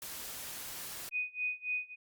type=noise; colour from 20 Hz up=white; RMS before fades=-43 dBFS; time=0.02-1.09 s; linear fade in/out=2 ms
type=tone with tremolo; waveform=sine; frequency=2489 Hz; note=D#7; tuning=in tune; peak=-30 dBFS; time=1.11-1.96 s; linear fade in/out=50 ms; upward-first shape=sine; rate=3.6 Hz; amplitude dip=95%
effects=Opus 48 kbps